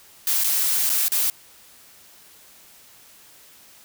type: noise with dropouts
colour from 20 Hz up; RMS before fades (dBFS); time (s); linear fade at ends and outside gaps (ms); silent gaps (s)
blue; -21; 0.27-1.3; 1; 0.438-0.443 / 0.894-0.899 / 1.082-1.119
effects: white hiss -50 dBFS RMS until 3.84 s